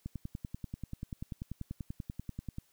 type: click train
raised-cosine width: 5 ms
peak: -26 dBFS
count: 27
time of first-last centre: 0.06-2.584 s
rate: 10.3 Hz
effects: white hiss -70 dBFS RMS until 2.72 s